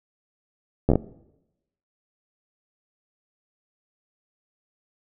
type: slowing click train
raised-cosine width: 2 ms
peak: -5 dBFS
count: 5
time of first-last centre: 0.89-0.956 s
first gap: 12 ms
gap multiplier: 1.22
effects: noise-tail reverb RT60 0.9 s tail -20 dB re dry